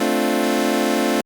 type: chord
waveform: 25% pulse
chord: D minor seventh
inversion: second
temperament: equal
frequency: 220 / 261.6 / 293.7 / 349.2 Hz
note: A3 / C4 / D4 / F4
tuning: 0 / 0 / 0 / 0 cents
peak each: -19 dBFS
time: 0-1.21 s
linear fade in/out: 5 ms
effects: Opus 48 kbps